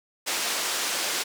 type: band-pass noise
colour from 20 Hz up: white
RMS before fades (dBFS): -28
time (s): 0.26-1.24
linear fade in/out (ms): 20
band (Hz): 340 to 7200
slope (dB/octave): 12
effects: none